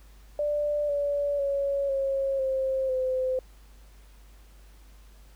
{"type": "tone with pitch steps", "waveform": "sine", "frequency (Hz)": [589, 573.6, 558.5, 543.9, 529.6, 515.7], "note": ["D5", "D5", "C#5", "C#5", "C5", "C5"], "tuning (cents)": [5, -41, 13, -33, 21, -25], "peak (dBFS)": -24, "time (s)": [0.39, 3.39], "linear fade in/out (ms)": 2, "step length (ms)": 500, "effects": ["added 50 Hz sine -49 dBFS peak until 5.35 s", "pink hiss -60 dBFS RMS until 5.35 s"]}